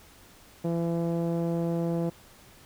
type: tone with low-pass filter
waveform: sawtooth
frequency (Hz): 168.4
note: E3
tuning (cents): +37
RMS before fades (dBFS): -28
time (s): 0.64-2.1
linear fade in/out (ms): 10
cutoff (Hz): 570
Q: 1.6
effects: pink hiss -54 dBFS RMS until 2.65 s